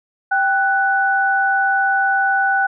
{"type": "tone pair together", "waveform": "sine", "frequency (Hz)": [783.1, 1486], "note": ["G5", "F#6"], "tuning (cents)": [-2, 7], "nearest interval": "major seventh", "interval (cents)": 1109, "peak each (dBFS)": [-17, -16], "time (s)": [0.31, 2.67], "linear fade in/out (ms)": 10, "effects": []}